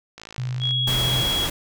click train, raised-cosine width 0.2 ms, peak -21 dBFS, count 30, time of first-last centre 0.18-0.709 s, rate 54.8 Hz
sine tone with vibrato, 126.1 Hz, B2, 36 cents sharp, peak -24 dBFS, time 0.38-1.22 s, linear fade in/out 0 ms, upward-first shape sine, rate 16 Hz, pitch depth 24 cents each way
sine tone, 3322 Hz, G#7, in tune, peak -21 dBFS, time 0.6-1.49 s, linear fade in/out 50 ms
pink noise, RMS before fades -27 dBFS, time 0.87-1.5 s, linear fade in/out 5 ms
effects none

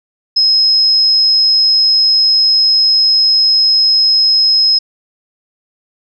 sine tone, 5130 Hz, E8, 48 cents flat, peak -7 dBFS, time 0.36-4.79 s, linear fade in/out 10 ms, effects none

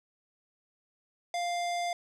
square tone with low-pass filter, 698.5 Hz, F5, in tune, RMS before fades -32 dBFS, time 1.34-1.93 s, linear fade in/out 2 ms, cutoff 7200 Hz, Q 1, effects none

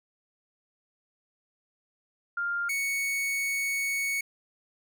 sine / 45% pulse tone pair in turn, 1400 / 2222 Hz, F6 / C#7, +4 / +4 cents, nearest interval minor sixth, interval 800 cents, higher second, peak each -27 dBFS, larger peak neither, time 2.37-2.69 / 2.69-4.21 s, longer second, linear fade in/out 5 ms, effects none

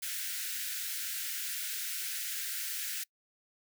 white high-pass noise, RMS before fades -37 dBFS, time 0.02-3.04 s, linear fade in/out 10 ms, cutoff 1400 Hz, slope 96 dB/octave, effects noise-tail reverb RT60 0.1 s tail -25 dB re dry

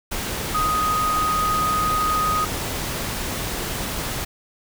sine tone in noise, 1248 Hz, D#6, 5 cents sharp, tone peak -19 dBFS, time 0.54-2.45 s, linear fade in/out 10 ms, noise pink, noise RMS -27 dBFS, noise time 0.11-4.25 s, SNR +5 dB, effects none

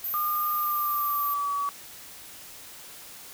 sine tone, 14380 Hz, A9, 36 cents sharp, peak -28 dBFS, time 0.04-1.34 s, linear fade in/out 2 ms
sine tone with pitch glide, 1213 to 1138.3 Hz, D#6 to C#6, -44 to +46 cents, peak -25 dBFS, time 0.14-1.69 s, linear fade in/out 0 ms, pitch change -110 cents, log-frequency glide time 0.54-1.53 s
effects tanh soft clip ceiling -17 dBFS + white hiss -45 dBFS RMS until 3.33 s

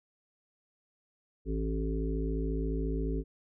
harmonic tone, 54.3 Hz, A1, 22 cents flat, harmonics 1 / 3 / 5 / 7 / 8, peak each -31 / -38 / -37 / -39 / -40 dBFS, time 1.45-3.24 s, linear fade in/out 50 ms, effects none

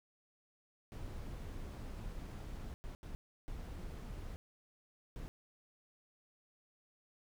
brown noise bursts at uneven times, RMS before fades -45 dBFS, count 5, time 0.92-2.74 / 2.84-2.95 / 3.03-3.15 / 3.48-4.36 / 5.16-5.28 s, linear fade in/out 0 ms, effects none

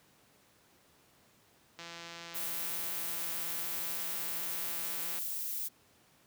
click train, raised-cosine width 0.2 ms, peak -28 dBFS, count 575, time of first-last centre 1.79-5.186 s, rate 169 Hz
violet noise, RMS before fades -37 dBFS, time 2.34-5.69 s, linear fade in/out 20 ms
effects pink hiss -65 dBFS RMS until 6.26 s + high-pass 100 Hz 12 dB/octave

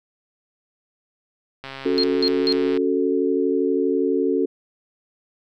click train, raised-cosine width 0.3 ms, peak -18 dBFS, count 154, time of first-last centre 1.64-2.773 s, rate 135 Hz
sine chord, F# minor, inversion second, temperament equal with one note detuned, 277.2 / 370 / 442.3 Hz, C#4 / F#4 / A4, 0 / 0 / +9 cents, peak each -22 dBFS, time 1.85-4.46 s, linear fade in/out 10 ms
sine tone bursts, 4225 Hz, C8, 16 cents sharp, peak -19 dBFS, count 3, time 1.98-2.525 s, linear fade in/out 0 ms, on 55 ms, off 190 ms
effects none

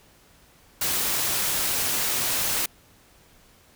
white noise, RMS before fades -25 dBFS, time 0.81-2.66 s, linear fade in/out 5 ms, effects pink hiss -56 dBFS RMS until 3.75 s

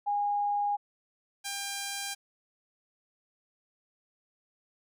sine / 5% pulse tone pair in turn, 819 / 798 Hz, G#5 / G5, -24 / +31 cents, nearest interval unison, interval 45 cents, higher first, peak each -26 / -22 dBFS, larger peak second, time 0.06-0.77 / 1.44-2.15 s, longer neither, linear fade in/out 20 ms, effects none

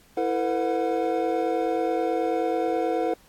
triangle tone cluster, 330.2 / 454.7 / 504 / 729 Hz, E4 / A#4 / B4 / F#5, +3 / -43 / +35 / -26 cents, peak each -26 dBFS, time 0.17-3.14 s, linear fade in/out 5 ms, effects pink hiss -57 dBFS RMS until 3.28 s + AAC 64 kbps

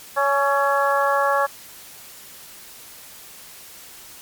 harmonic tone with a mistuned harmonic, 280.1 Hz, C#4, 18 cents sharp, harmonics 2 / 3 / 4 / 5 / 6, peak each -21 / -23 / -21 / -26 / -25 dBFS, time 0.16-1.47 s, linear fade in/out 20 ms, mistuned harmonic 5, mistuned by -43 cents, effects white hiss -42 dBFS RMS until 4.21 s + MP3 96 kbps

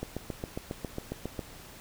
click train, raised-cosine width 2 ms, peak -20 dBFS, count 11, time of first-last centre 0.03-1.392 s, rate 7.34 Hz, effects pink hiss -49 dBFS RMS until 1.8 s

